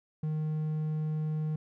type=tone; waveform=triangle; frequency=154.7 Hz; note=D#3; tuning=10 cents flat; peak=-27 dBFS; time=0.23-1.56 s; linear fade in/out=5 ms; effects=none